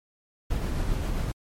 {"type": "noise with tremolo", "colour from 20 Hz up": "brown", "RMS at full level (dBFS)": -26, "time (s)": [0.5, 1.32], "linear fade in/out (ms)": 10, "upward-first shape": "sine", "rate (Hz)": 7.6, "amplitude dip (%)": 25, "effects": ["MP3 64 kbps"]}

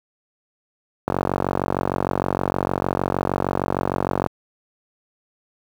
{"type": "click train", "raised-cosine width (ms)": 1, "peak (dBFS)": -5, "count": 149, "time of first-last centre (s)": [1.08, 4.263], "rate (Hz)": 46.5, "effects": ["high-pass 80 Hz 12 dB/octave", "7-bit"]}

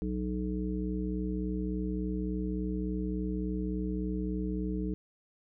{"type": "harmonic tone", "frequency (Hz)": 61.74, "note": "B1", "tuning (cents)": 0, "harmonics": [1, 3, 5, 7], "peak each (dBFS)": [-35, -34, -36, -41], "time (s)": [0.02, 4.94], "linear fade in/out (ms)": 0, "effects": []}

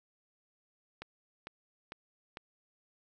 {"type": "click train", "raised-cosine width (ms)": 0.3, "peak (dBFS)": -26, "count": 4, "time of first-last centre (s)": [1.02, 2.371], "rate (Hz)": 2.22, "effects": []}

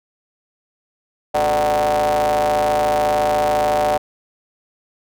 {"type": "ring-modulated tone", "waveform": "45% pulse", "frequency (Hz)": 77.78, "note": "D#2", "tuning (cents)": 0, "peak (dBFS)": -12, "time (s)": [1.34, 3.98], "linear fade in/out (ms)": 10, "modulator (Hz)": 673, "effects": []}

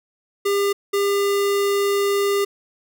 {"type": "tone pair in turn", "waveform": "square", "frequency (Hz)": [401.3, 401.3], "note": ["G4", "G4"], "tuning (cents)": [41, 41], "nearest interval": "unison", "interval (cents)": 0, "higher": "neither", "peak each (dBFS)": -18, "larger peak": "neither", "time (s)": [[0.45, 0.73], [0.93, 2.45]], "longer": "second", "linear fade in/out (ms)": 10, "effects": []}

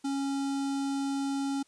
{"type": "tone with notch filter", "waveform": "square", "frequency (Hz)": 275.7, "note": "C#4", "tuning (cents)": -9, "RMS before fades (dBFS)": -31, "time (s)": [0.04, 1.63], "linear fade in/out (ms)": 10, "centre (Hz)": 2100, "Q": 1.1, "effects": ["white hiss -66 dBFS RMS until 1.67 s", "resampled to 22050 Hz"]}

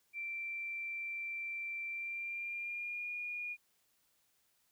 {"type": "tone with pitch glide", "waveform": "sine", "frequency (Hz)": [2349, 2435], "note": ["D7", "D#7"], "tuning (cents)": [0, -38], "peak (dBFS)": -38, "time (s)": [0.13, 3.57], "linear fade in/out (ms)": 50, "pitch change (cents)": 62, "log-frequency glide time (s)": [1.88, 3.12], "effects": ["white hiss -75 dBFS RMS until 4.71 s"]}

